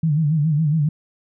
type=tone with vibrato; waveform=sine; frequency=153.4 Hz; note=D#3; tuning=24 cents flat; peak=-15 dBFS; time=0.03-0.89 s; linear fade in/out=5 ms; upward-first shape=sine; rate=7.2 Hz; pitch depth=110 cents each way; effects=none